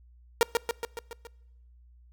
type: tone with echo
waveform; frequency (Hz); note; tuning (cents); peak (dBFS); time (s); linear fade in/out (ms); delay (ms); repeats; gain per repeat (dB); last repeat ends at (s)
sawtooth; 466.2; A#4; 0; -14; 0.41-0.43; 0; 140; 6; -4; 1.27
effects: noise-tail reverb RT60 1.0 s tail -24 dB re dry + added 60 Hz sine -53 dBFS peak until 2.12 s